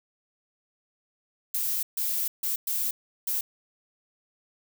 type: noise bursts at uneven times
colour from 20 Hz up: violet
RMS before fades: -28 dBFS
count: 5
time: 1.54-1.83 / 1.97-2.28 / 2.43-2.56 / 2.67-2.91 / 3.27-3.41 s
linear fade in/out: 5 ms
effects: none